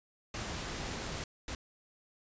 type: noise bursts at uneven times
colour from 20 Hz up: pink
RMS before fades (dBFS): -39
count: 2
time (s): 0.34-1.24 / 1.48-1.55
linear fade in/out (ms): 2
effects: resampled to 16000 Hz